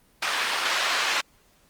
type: band-pass noise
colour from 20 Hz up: pink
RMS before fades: -25 dBFS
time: 0.22-1.21 s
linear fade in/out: 5 ms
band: 1100 to 4400 Hz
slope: 12 dB/octave
effects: pink hiss -61 dBFS RMS until 1.69 s + Opus 24 kbps